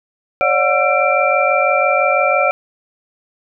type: tone cluster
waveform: sine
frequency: 552 / 598 / 727 / 1345 / 2356 Hz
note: C#5 / D5 / F#5 / E6 / D7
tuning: -7 / +31 / -31 / +34 / +5 cents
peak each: -18 dBFS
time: 0.41-2.51 s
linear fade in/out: 0 ms
effects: none